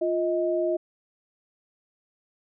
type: tone pair together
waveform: sine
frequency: 350.2 / 630 Hz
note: F4 / D#5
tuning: +5 / +21 cents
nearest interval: minor seventh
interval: 1016 cents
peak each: -25 dBFS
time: 0.01-0.77 s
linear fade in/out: 10 ms
effects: none